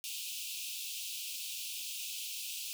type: high-pass noise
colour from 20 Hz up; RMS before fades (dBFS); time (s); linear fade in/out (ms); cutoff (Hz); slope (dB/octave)
pink; -41; 0.04-2.73; 0; 2500; 96
effects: none